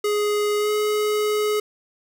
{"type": "tone with pitch glide", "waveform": "square", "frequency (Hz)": [416.5, 422.1], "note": ["G#4", "G#4"], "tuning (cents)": [5, 28], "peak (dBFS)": -20, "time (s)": [0.04, 1.6], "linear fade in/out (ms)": 5, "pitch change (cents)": 23, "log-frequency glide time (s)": [0.58, 0.7], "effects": ["9-bit"]}